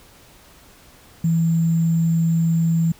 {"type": "tone with sample-and-hold", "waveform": "sine", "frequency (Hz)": 164.81, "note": "E3", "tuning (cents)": 0, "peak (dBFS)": -15, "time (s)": [1.24, 2.92], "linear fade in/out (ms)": 5, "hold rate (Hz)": 7350, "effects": ["pink hiss -49 dBFS RMS until 2.99 s"]}